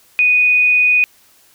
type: tone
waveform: sine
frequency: 2481 Hz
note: D#7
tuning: 6 cents flat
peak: -9 dBFS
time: 0.19-1.04 s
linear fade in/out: 0 ms
effects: white hiss -51 dBFS RMS until 1.54 s